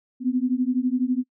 sine beating tone pair, 246.9 / 258.9 Hz, B3 / C4, 0 / -18 cents, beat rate 12 Hz, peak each -23 dBFS, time 0.2-1.24 s, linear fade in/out 50 ms, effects noise-tail reverb RT60 0.1 s tail -21 dB re dry

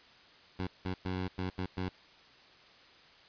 15% pulse tone bursts at uneven times, 92.5 Hz, F#2, in tune, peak -27 dBFS, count 6, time 0.59-0.67 / 0.85-0.94 / 1.05-1.28 / 1.38-1.5 / 1.58-1.66 / 1.77-1.89 s, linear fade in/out 5 ms, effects white hiss -58 dBFS RMS until 3.28 s + resampled to 11025 Hz

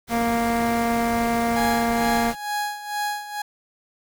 pink noise, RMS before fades -33 dBFS, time 0.07-2.36 s, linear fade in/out 50 ms
harmonic tone, 233.1 Hz, A#3, in tune, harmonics 1 / 2 / 3 / 4 / 5 / 6 / 7 / 8 / 9 / 10, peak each -23 / -29 / -24 / -32 / -33 / -38 / -37 / -40 / -35 / -42 dBFS, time 0.09-2.34 s, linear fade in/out 50 ms
30% pulse tone with tremolo, 830.6 Hz, G#5, in tune, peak -20 dBFS, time 1.56-3.42 s, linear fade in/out 5 ms, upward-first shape sine, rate 2.2 Hz, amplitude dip 75%
effects none

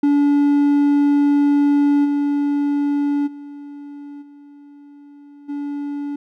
triangle tone with level steps, 287.2 Hz, D4, 39 cents flat, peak -10 / -14 / -30 / -38 / -21 dBFS, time 0.03-6.16 s, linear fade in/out 5 ms, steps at 2.04 / 3.26 / 4.21 / 5.48 s, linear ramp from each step 20 ms, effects none

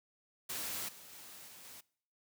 white noise with level steps, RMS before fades -40 / -54 / -52 / -54 / -52 dBFS, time 0.49-1.81 s, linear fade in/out 10 ms, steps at 0.88 / 1.12 / 1.47 / 1.64 s, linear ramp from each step 10 ms, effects noise-tail reverb RT60 0.6 s tail -23 dB re dry + high-pass 80 Hz 12 dB/octave

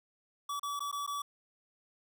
square tone with dropouts, 1146 Hz, D6, 43 cents flat, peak -35 dBFS, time 0.49-1.22 s, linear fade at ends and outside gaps 5 ms, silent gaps 0.596-0.63 / 0.794-0.804 / 0.915-0.926 / 1.065-1.075 s, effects none

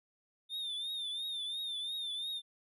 triangle tone with vibrato, 3607 Hz, A7, 42 cents sharp, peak -35 dBFS, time 0.49-2.42 s, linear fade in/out 50 ms, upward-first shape triangle, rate 2.9 Hz, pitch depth 89 cents each way, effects none

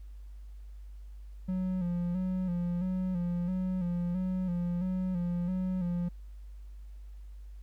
triangle tone with vibrato, 179.9 Hz, F#3, 48 cents flat, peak -27 dBFS, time 1.48-6.09 s, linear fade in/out 10 ms, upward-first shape square, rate 1.5 Hz, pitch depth 50 cents each way, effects added 50 Hz sine -43 dBFS peak until 7.62 s + pink hiss -71 dBFS RMS until 7.62 s

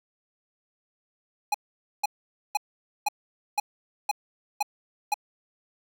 square tone bursts, 830.6 Hz, G#5, in tune, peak -22 dBFS, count 8, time 1.52-5.142 s, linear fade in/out 5 ms, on 24 ms, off 490 ms, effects none

